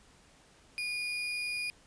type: tone with sample-and-hold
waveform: sine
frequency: 2439 Hz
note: D#7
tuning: 35 cents flat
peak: -32 dBFS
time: 0.78-1.7 s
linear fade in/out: 0 ms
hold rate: 7350 Hz
effects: pink hiss -61 dBFS RMS until 1.86 s + resampled to 22050 Hz